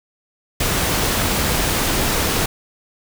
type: noise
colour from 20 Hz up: pink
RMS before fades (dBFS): -19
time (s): 0.6-2.46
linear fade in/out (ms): 5
effects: none